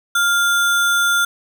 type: tone with sample-and-hold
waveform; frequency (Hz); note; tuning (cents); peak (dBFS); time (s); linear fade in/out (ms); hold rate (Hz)
sine; 1400; F6; +4; -13; 0.15-1.25; 5; 4900
effects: none